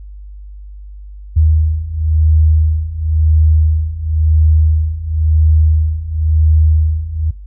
sine beating tone pair, 77.78 / 78.74 Hz, D#2 / D#2, 0 / +21 cents, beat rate 0.96 Hz, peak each -14 / -11 dBFS, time 1.36-7.31 s, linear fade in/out 10 ms, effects noise-tail reverb RT60 0.2 s tail -18 dB re dry + added 50 Hz sine -29 dBFS peak until 7.46 s

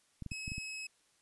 clicks, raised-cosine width 5 ms, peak -29 dBFS, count 6, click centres 0.223 / 0.263 / 0.318 / 0.479 / 0.519 / 0.581 s
sawtooth tone, 2568 Hz, E7, 46 cents flat, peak -37 dBFS, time 0.31-0.87 s, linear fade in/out 5 ms
effects white hiss -71 dBFS RMS until 1.21 s + resampled to 24000 Hz

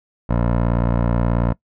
15% pulse tone with low-pass filter, 58.5 Hz, A#1, 7 cents sharp, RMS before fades -18 dBFS, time 0.29-1.53 s, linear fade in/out 10 ms, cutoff 1100 Hz, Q 0.99, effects noise-tail reverb RT60 0.1 s tail -21 dB re dry

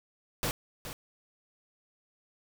pink noise with echo, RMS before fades -31 dBFS, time 0.43-0.51 s, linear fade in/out 0 ms, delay 420 ms, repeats 1, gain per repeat -10 dB, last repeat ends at 0.93 s, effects none

